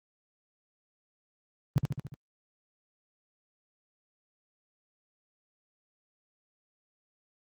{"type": "tone with echo", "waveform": "sine", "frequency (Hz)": 138.59, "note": "C#3", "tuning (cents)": 0, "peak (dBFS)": -19, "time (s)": [1.76, 1.78], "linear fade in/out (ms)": 0, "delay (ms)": 72, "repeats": 5, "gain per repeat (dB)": -4, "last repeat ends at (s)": 2.14, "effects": ["high-pass 60 Hz 12 dB/octave", "Opus 24 kbps"]}